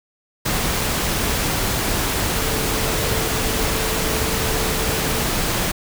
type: tone in noise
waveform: sine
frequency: 441.7 Hz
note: A4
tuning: 7 cents sharp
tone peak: -29 dBFS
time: 2.37-5.22 s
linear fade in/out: 10 ms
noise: pink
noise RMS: -21 dBFS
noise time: 0.45-5.72 s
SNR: -11 dB
effects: none